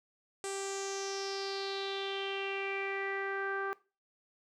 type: tone with low-pass filter sweep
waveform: sawtooth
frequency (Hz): 392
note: G4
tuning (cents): 0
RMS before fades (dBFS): -37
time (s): 0.44-3.73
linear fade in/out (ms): 0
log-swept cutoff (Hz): 8300 to 1400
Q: 5.3
effects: noise-tail reverb RT60 0.3 s tail -19 dB re dry